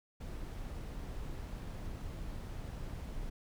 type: noise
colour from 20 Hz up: brown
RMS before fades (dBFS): -42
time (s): 0.2-3.3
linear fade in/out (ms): 10
effects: none

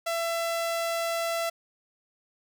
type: tone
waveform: sawtooth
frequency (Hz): 670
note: E5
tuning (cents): +28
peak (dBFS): -23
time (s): 0.06-1.5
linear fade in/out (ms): 10
effects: none

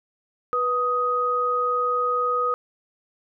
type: tone pair together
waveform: sine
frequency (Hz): 491 / 1251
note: B4 / D#6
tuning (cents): -10 / +9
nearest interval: octave + major third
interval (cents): 1619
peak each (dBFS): -26 / -21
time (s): 0.53-2.54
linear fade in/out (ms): 0
effects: none

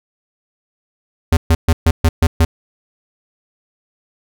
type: tone bursts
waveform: square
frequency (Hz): 82.2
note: E2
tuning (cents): -4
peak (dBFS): -9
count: 7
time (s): 1.32-2.45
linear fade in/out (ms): 5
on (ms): 50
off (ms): 130
effects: none

